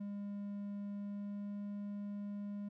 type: tone with pitch glide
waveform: triangle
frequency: 202.6 to 203.8 Hz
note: G#3 to G#3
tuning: -43 to -32 cents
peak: -38 dBFS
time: 0-2.69 s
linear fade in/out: 10 ms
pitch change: +11 cents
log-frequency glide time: 0.91-1.61 s
effects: none